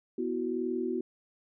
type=chord; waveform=sine; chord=B suspended fourth; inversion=none; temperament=just; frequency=246.9 / 329.3 / 370.4 Hz; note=B3 / E4 / F#4; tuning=0 / -2 / +2 cents; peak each=-34 / -35 / -32 dBFS; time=0.18-1.01 s; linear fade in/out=5 ms; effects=none